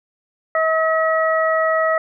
harmonic tone, 641 Hz, E5, 49 cents flat, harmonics 1 / 2 / 3, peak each -17 / -20 / -22 dBFS, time 0.55-1.98 s, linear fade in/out 2 ms, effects none

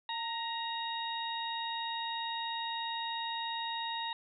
harmonic tone with a mistuned harmonic, 940 Hz, A#5, 14 cents sharp, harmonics 1 / 2 / 3 / 4, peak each -37 / -43 / -45 / -39 dBFS, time 0.09-4.13 s, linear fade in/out 2 ms, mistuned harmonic 1, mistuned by -43 cents, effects none

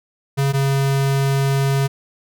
square tone pair in turn, 138.2 / 137.25 Hz, C#3 / C#3, -5 / -17 cents, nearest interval unison, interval 12 cents, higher first, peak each -16 dBFS, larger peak neither, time 0.37-0.53 / 0.53-1.88 s, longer second, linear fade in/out 20 ms, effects none

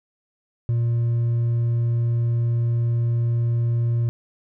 sine tone with hard clipping, 117.7 Hz, A#2, 17 cents sharp, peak -19 dBFS, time 0.69-4.09 s, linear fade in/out 0 ms, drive 2 dB, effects none

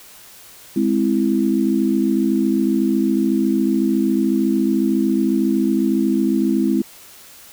sine chord, Ab augmented, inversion none, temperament equal, 207.7 / 261.6 / 329.6 Hz, Ab3 / C4 / E4, 0 / 0 / 0 cents, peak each -19 dBFS, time 0.76-6.82 s, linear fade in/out 5 ms, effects white hiss -43 dBFS RMS until 7.52 s

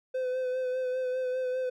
triangle tone with vibrato, 510 Hz, C5, 44 cents flat, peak -26 dBFS, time 0.14-1.7 s, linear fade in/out 10 ms, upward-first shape sine, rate 5 Hz, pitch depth 25 cents each way, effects none

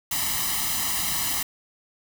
white noise with comb filter, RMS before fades -26 dBFS, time 0.11-1.43 s, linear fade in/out 5 ms, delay 1 ms, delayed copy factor +0.9, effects none

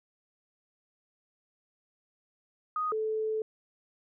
sine tone pair in turn, 1244.5 / 436.2 Hz, D#6 / A4, 0 / -15 cents, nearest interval octave + tritone, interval 1815 cents, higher first, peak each -28 dBFS, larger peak neither, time 2.76-2.92 / 2.92-3.42 s, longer second, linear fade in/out 2 ms, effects none

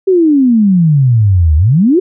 sine exponential two-way sweep, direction down then up, 392 to 73.42 to 392 Hz, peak -5 dBFS, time 0.07-2 s, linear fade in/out 10 ms, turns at 1.56 s, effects none

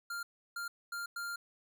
square tone bursts at uneven times, 1396.9 Hz, F6, in tune, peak -38 dBFS, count 4, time 0.1-0.23 / 0.56-0.68 / 0.92-1.06 / 1.16-1.36 s, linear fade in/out 5 ms, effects none

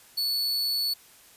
45% pulse tone, 4435 Hz, C#8, in tune, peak -24 dBFS, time 0.17-0.94 s, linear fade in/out 10 ms, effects white hiss -54 dBFS RMS until 1.36 s + resampled to 32000 Hz

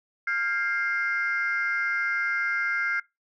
sine tone cluster, 1397 / 1612 / 2104 Hz, F6 / G6 / C7, 0 / +48 / +9 cents, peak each -28 dBFS, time 0.27-3 s, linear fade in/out 5 ms, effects noise-tail reverb RT60 0.2 s tail -21 dB re dry + tanh soft clip ceiling -17 dBFS

